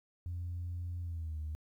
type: tone with pitch glide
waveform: sine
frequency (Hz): 87.31 to 76.89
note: F2 to D#2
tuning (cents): 0 to -20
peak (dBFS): -35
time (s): 0.26-1.55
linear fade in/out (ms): 0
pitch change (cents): -220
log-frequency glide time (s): 1.01-1.38
effects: tanh soft clip ceiling -33 dBFS + 12-bit